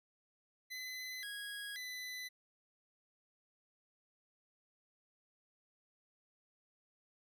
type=tone with pitch steps; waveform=25% pulse; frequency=2023 / 1650 / 2002 Hz; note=B6 / G#6 / B6; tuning=+41 / -12 / +23 cents; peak=-39 dBFS; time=0.7-2.29 s; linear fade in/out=20 ms; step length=530 ms; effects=none